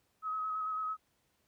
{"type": "tone with vibrato", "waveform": "sine", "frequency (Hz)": 1275, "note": "D#6", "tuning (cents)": 42, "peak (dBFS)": -33, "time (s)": [0.22, 0.97], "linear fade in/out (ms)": 50, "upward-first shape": "square", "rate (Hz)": 9, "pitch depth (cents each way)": 16, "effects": ["pink hiss -75 dBFS RMS until 1.47 s", "high-pass 60 Hz 12 dB/octave"]}